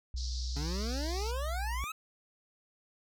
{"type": "tone with pitch glide", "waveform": "sine", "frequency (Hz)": [61.74, 59.33], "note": ["B1", "A#1"], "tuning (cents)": [0, 31], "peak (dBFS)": -33, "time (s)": [0.14, 1.84], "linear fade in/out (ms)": 0, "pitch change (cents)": -69, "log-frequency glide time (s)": [1.48, 1.64]}
{"type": "band-pass noise", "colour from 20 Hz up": "white", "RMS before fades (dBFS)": -44, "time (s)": [0.16, 1.32], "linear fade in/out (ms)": 20, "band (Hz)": [4100, 5700], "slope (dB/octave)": 48}
{"type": "exponential sweep", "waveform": "25% pulse", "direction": "up", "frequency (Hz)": [137.3, 1316], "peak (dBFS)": -33, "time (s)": [0.56, 1.92], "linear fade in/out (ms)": 5}
{"effects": []}